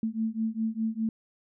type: beating tone pair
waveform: sine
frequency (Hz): 220 / 224.9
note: A3 / A3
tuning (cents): 0 / +38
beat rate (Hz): 4.9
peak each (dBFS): -30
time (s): 0.03-1.09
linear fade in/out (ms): 2
effects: none